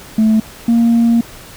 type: tone pair in turn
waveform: sine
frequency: 218.8 / 232.7 Hz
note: A3 / A#3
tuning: -9 / -3 cents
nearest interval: minor second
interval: 106 cents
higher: second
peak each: -6 dBFS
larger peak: neither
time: 0.18-0.4 / 0.68-1.21 s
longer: second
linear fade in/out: 5 ms
effects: tanh soft clip ceiling -6 dBFS + pink hiss -36 dBFS RMS until 1.56 s